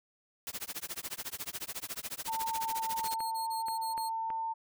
white noise with tremolo, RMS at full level -37 dBFS, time 0.47-3.14 s, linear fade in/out 0 ms, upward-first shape sine, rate 14 Hz, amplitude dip 100%
sine tone, 899 Hz, A5, 37 cents sharp, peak -32 dBFS, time 2.27-4.54 s, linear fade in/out 20 ms
clicks, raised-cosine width 0.5 ms, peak -29 dBFS, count 7, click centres 2.418 / 2.994 / 3.043 / 3.205 / 3.684 / 3.978 / 4.303 s
20% pulse tone bursts, 4272 Hz, C8, 35 cents sharp, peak -35 dBFS, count 7, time 3.03-4.096 s, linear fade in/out 20 ms, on 130 ms, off 26 ms
effects none

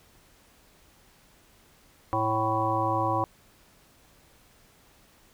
harmonic tone with a mistuned harmonic, 110 Hz, A2, in tune, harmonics 1 / 3 / 5 / 7 / 9 / 10, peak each -32 / -32 / -32 / -30 / -28 / -32 dBFS, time 2.13-3.24 s, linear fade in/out 0 ms, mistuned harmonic 10, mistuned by +20 cents, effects pink hiss -59 dBFS RMS until 5.33 s

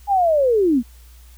sine linear sweep, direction down, 831 to 219.4 Hz, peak -13 dBFS, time 0.07-0.83 s, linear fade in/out 50 ms, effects added 60 Hz sine -42 dBFS peak until 1.37 s + white hiss -53 dBFS RMS until 1.37 s

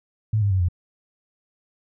sine tone with pitch steps, 108.3 / 101.05 / 94.28 / 87.97 Hz, A2 / G#2 / F#2 / F2, -27 / -47 / +33 / +13 cents, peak -17 dBFS, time 0.33-0.686 s, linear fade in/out 5 ms, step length 89 ms, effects none

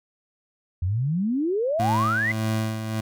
sine exponential sweep, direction up, 83.5 to 2093 Hz, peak -21 dBFS, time 0.82-2.32 s, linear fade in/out 5 ms
25% pulse tone with tremolo, 110 Hz, A2, in tune, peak -18 dBFS, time 1.79-3.01 s, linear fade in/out 10 ms, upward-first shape sine, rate 1.7 Hz, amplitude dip 55%
effects none

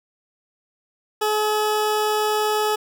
20% pulse tone, 425.8 Hz, G#4, 43 cents sharp, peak -14 dBFS, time 1.21-2.76 s, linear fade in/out 10 ms, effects none

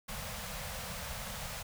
pink band-stop noise, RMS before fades -41 dBFS, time 0.08-1.63 s, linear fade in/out 10 ms, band 220 to 470 Hz, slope 96 dB/octave, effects none

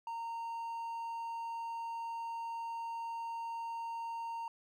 triangle tone, 922 Hz, A#5, 19 cents flat, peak -36 dBFS, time 0.07-4.48 s, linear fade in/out 2 ms, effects none

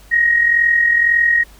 sine tone with amplitude modulation, 1881 Hz, A#6, 15 cents sharp, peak -8 dBFS, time 0.11-1.44 s, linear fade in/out 20 ms, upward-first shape sine, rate 41.9 Hz, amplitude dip 55%, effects added 50 Hz sine -42 dBFS peak until 1.59 s + pink hiss -47 dBFS RMS until 1.59 s

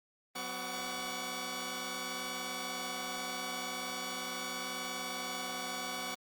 10% pulse tone cluster, 184.6 / 252.8 / 738 / 1138 Hz, F#3 / B3 / F#5 / C#6, -4 / +41 / -5 / +45 cents, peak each -39 / -35 / -35 / -32 dBFS, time 0.35-6.15 s, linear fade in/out 10 ms, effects Opus 32 kbps

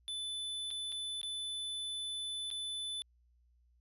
square tone with dropouts, 3500 Hz, A7, 10 cents flat, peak -38 dBFS, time 0.08-3.02 s, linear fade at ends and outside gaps 0 ms, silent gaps 0.705-0.711 / 0.92-0.924 / 1.215-1.231 / 2.503-2.512 s, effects added 60 Hz sine -66 dBFS peak until 3.8 s + resampled to 32000 Hz

